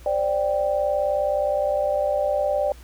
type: chord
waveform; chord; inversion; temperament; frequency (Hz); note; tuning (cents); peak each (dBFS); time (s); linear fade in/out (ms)
sine; C suspended second; none; equal with one note detuned; 527.8 / 587.3 / 784; C5 / D5 / G5; +15 / 0 / 0; -27 / -21 / -27; 0.06-2.72; 2
effects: added 60 Hz sine -42 dBFS peak until 2.83 s + pink hiss -51 dBFS RMS until 2.83 s